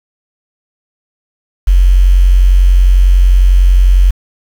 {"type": "tone with quantisation", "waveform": "sine", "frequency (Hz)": 45.52, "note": "F#1", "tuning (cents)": -28, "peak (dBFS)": -3, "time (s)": [1.67, 4.11], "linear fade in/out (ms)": 10, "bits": 5, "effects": []}